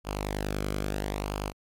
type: tone with flanger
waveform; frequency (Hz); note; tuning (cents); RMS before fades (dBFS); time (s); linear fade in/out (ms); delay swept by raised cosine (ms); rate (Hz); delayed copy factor
sawtooth; 50.4; G1; +49; -32; 0.04-1.53; 50; 0.52 to 1.11; 0.75; -0.6
effects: MP3 64 kbps